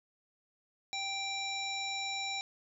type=harmonic tone; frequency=784 Hz; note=G5; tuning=in tune; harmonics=1 / 3 / 5 / 7 / 9; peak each=-41 / -39 / -38 / -46 / -46 dBFS; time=0.93-2.41 s; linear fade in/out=0 ms; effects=none